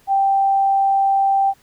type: tone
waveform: sine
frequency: 784 Hz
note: G5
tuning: in tune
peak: -13 dBFS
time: 0.07-1.54 s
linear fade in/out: 50 ms
effects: pink hiss -55 dBFS RMS until 1.62 s